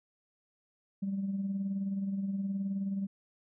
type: tone with tremolo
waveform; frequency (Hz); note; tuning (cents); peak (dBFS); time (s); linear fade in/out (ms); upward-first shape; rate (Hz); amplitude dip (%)
sine; 196; G3; 0; -28; 1.02-3.07; 10; sine; 19; 45
effects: tanh soft clip ceiling -26 dBFS